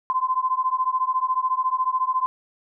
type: beating tone pair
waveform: sine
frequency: 1024 / 1038 Hz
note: C6 / C6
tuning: -38 / -14 cents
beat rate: 14 Hz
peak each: -23 dBFS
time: 0.1-2.26 s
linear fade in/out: 0 ms
effects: none